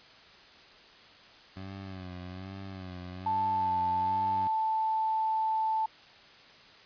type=tone with vibrato; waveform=20% pulse; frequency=93.5 Hz; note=F#2; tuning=19 cents sharp; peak=-35 dBFS; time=1.56-4.48 s; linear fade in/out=10 ms; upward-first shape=sine; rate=1.2 Hz; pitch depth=71 cents each way
type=tone; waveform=sine; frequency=880 Hz; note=A5; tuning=in tune; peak=-26 dBFS; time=3.26-5.86 s; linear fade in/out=5 ms
effects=white hiss -54 dBFS RMS until 6.85 s + resampled to 11025 Hz